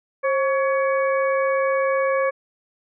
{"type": "harmonic tone with a mistuned harmonic", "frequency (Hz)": 562, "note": "C#5", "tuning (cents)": 24, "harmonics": [1, 2, 3, 4], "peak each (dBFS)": [-19, -25, -29, -31], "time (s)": [0.23, 2.31], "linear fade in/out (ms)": 20, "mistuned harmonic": 1, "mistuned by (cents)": -83, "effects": []}